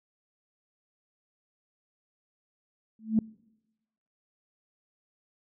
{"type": "tone with exponential growth", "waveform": "sine", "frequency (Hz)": 220, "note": "A3", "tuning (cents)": 0, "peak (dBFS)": -16, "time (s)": [2.99, 3.19], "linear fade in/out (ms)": 2, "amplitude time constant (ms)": 43, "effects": ["noise-tail reverb RT60 1.0 s tail -25 dB re dry", "tanh soft clip ceiling -12 dBFS"]}